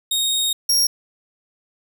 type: tone pair in turn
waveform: sawtooth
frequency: 3729 / 5587 Hz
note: A#7 / F8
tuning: 0 / 0 cents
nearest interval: perfect fifth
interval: 700 cents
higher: second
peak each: -15 / -12 dBFS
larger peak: second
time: 0.11-0.53 / 0.69-0.87 s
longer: first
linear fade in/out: 5 ms
effects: none